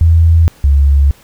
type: tone pair in turn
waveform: sine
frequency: 82.41 / 70.26 Hz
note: E2 / C#2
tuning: 0 / +24 cents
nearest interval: minor third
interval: 276 cents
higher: first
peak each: -4 / -5 dBFS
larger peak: first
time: 0.01-0.48 / 0.64-1.11 s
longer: neither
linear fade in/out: 0 ms
effects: pink hiss -44 dBFS RMS until 1.23 s